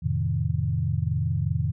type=chord; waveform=sine; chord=F dominant seventh; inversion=none; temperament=equal; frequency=87.31 / 110 / 130.81 / 155.56 Hz; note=F2 / A2 / C3 / Eb3; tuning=0 / 0 / 0 / 0 cents; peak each=-28 dBFS; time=0.02-1.72 s; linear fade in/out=20 ms; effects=none